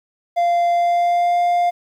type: tone with pitch glide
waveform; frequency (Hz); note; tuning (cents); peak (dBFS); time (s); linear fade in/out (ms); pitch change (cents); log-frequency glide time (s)
triangle; 693 to 701.9; F5 to F5; -14 to +9; -12; 0.36-1.71; 20; +23; 0.72-1.39
effects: 9-bit